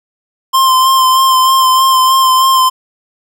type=tone with vibrato; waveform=square; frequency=1046.5 Hz; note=C6; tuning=in tune; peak=-7 dBFS; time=0.53-2.7 s; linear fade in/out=20 ms; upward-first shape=sine; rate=3.2 Hz; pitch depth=24 cents each way; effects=none